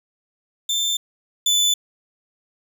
30% pulse tone pair in turn, 3559 / 3500 Hz, A7 / A7, +19 / -10 cents, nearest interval unison, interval 29 cents, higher first, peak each -17 / -13 dBFS, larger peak second, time 0.69-0.97 / 1.46-1.74 s, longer neither, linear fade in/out 5 ms, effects none

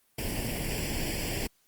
pink noise with comb filter, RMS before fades -32 dBFS, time 0.18-1.47 s, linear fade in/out 5 ms, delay 0.39 ms, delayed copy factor +0.85, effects white hiss -68 dBFS RMS until 1.67 s + Opus 32 kbps

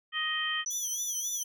harmonic tone, 625 Hz, D#5, 8 cents sharp, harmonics 2 / 3 / 4 / 5, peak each -37 / -32 / -42 / -32 dBFS, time 0.12-0.65 s, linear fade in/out 50 ms
sine tone with tremolo, 5950 Hz, F#8, 9 cents sharp, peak -30 dBFS, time 0.66-1.43 s, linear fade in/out 2 ms, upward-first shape sine, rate 12 Hz, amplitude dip 35%
5% pulse tone with vibrato, 3322 Hz, G#7, in tune, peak -30 dBFS, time 0.7-1.44 s, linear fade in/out 10 ms, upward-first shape sine, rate 3.7 Hz, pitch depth 110 cents each way
effects none

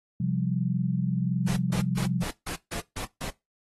sine chord, C suspended fourth, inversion none, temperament equal, 130.81 / 174.61 / 196 Hz, C3 / F3 / G3, 0 / 0 / 0 cents, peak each -28 / -27 / -31 dBFS, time 0.2-2.23 s, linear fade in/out 5 ms
pink noise bursts, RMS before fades -34 dBFS, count 8, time 1.47-3.304 s, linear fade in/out 10 ms, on 98 ms, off 150 ms
effects noise-tail reverb RT60 0.2 s tail -20 dB re dry + AAC 32 kbps

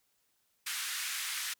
pink band-pass noise, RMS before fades -37 dBFS, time 0.66-1.54 s, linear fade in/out 10 ms, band 1500 to 14000 Hz, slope 24 dB/octave, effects white hiss -75 dBFS RMS until 1.59 s

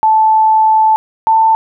sine tone pair in turn, 875 / 889.3 Hz, A5 / A5, -10 / +18 cents, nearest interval unison, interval 28 cents, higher second, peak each -6 dBFS, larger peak neither, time 0.03-0.96 / 1.27-1.55 s, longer first, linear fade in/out 0 ms, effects none

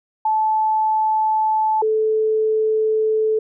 sine tone pair in turn, 870 / 436.1 Hz, A5 / A4, -20 / -15 cents, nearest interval octave, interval 1195 cents, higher first, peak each -15 dBFS, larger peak neither, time 0.25-1.82 / 1.82-3.39 s, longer neither, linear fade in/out 5 ms, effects none

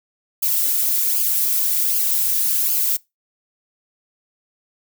violet noise with flanger, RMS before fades -19 dBFS, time 0.42-2.97 s, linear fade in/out 10 ms, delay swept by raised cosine 0.52 to 3.32 ms, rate 1.3 Hz, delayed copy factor -0.65, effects noise-tail reverb RT60 0.2 s tail -22 dB re dry

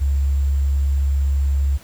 sine tone with sample-and-hold, 69.3 Hz, C#2, in tune, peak -15 dBFS, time 0-1.78 s, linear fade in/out 20 ms, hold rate 7350 Hz, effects pink hiss -46 dBFS RMS until 1.83 s

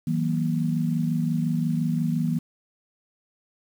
sine tone cluster, 162.1 / 187.8 / 236.5 Hz, E3 / F#3 / A#3, -29 / +26 / +25 cents, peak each -24 / -30 / -26 dBFS, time 0.07-2.39 s, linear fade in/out 5 ms, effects 8-bit

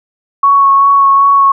sine tone with vibrato, 1108.7 Hz, C#6, in tune, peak -4 dBFS, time 0.43-1.52 s, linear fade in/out 5 ms, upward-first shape sine, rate 2.6 Hz, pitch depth 14 cents each way, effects none

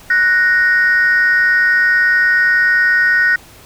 sine tone pair together, 1480 / 1864.7 Hz, F#6 / A#6, 0 / 0 cents, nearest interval major third, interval 400 cents, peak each -11 dBFS, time 0.1-3.36 s, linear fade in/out 5 ms, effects tanh soft clip ceiling -4 dBFS + pink hiss -41 dBFS RMS until 3.65 s

